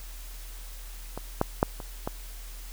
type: clicks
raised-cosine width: 1 ms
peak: -20 / -8 / -6 / -24 / -15 dBFS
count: 5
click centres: 1.176 / 1.414 / 1.629 / 1.802 / 2.075 s
effects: added 40 Hz sine -39 dBFS peak until 2.72 s + white hiss -48 dBFS RMS until 2.72 s